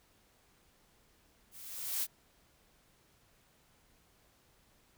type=noise with level ramp; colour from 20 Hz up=blue; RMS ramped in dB=-53 to -31 dBFS; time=1.51-2.07 s; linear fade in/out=50 ms; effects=pink hiss -68 dBFS RMS until 4.97 s